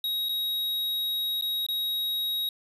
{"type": "tone with dropouts", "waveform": "square", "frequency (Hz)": 3800, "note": "A#7", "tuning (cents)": 33, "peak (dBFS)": -27, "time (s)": [0.04, 2.49], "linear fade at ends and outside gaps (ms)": 2, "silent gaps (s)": [[0.287, 0.292], [1.412, 1.422], [1.665, 1.686]], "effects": ["resampled to 32000 Hz", "10-bit"]}